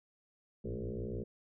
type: tone with frequency modulation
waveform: sine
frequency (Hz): 154.6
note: D#3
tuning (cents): -11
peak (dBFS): -36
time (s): 0.64-1.24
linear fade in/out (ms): 10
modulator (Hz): 60.5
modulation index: 5.5
effects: none

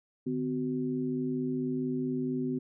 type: tone cluster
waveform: sine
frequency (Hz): 150.1 / 254.5 / 376.3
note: D3 / C4 / F#4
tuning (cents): +38 / -48 / +29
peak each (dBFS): -38 / -30 / -36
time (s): 0.26-2.59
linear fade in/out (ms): 10
effects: none

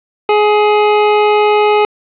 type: tone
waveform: 25% pulse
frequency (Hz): 419.7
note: G#4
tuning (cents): +18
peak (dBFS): -4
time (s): 0.29-1.85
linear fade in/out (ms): 2
effects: resampled to 8000 Hz + 7-bit

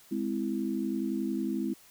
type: chord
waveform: sine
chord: Ab augmented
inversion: none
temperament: equal with one note detuned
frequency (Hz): 207.7 / 259.2 / 329.6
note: Ab3 / C4 / E4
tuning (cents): 0 / -16 / 0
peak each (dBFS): -33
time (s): 0.11-1.74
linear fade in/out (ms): 10
effects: white hiss -57 dBFS RMS until 1.9 s

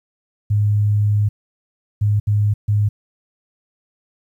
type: tone bursts at uneven times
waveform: sine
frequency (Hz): 104.1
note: G#2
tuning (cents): +5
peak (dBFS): -13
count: 4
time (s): 0.5-1.29 / 2.01-2.2 / 2.27-2.54 / 2.68-2.89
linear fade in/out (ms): 10
effects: 9-bit

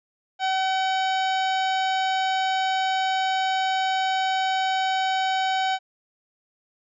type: harmonic tone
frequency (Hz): 760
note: F#5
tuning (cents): +46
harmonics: 1 / 2 / 3 / 4 / 5 / 6 / 7 / 9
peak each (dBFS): -22 / -30 / -34 / -33 / -35 / -43 / -43 / -44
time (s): 0.39-5.79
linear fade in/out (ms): 50
effects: none

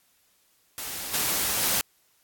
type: noise with level steps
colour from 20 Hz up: white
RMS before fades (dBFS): -34 / -26 / -24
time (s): 0.78-1.81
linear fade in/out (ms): 0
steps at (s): 1.13 / 1.62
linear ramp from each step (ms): 10
effects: white hiss -65 dBFS RMS until 2.23 s + AAC 64 kbps

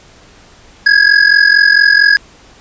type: ring-modulated tone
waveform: square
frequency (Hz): 1661.2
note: G#6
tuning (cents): 0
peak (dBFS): -3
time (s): 0.86-2.17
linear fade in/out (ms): 0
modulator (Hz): 22.2
effects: pink hiss -42 dBFS RMS until 2.6 s + resampled to 16000 Hz

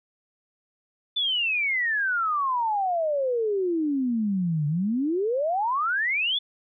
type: exponential two-way sweep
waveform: sine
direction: down then up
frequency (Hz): 3541 to 143.8 to 3541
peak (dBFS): -22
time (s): 1.16-6.39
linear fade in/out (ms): 10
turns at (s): 4.67
effects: none

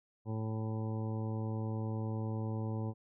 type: harmonic tone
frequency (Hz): 110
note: A2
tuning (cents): 0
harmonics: 1 / 2 / 3 / 4 / 5 / 7 / 8 / 9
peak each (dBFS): -35 / -41 / -45 / -47 / -49 / -52 / -53 / -54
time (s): 0.25-2.94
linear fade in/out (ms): 50
effects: none

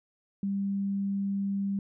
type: tone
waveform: sine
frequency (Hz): 197.9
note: G3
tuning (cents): +17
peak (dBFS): -27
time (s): 0.43-1.79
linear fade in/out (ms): 2
effects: none

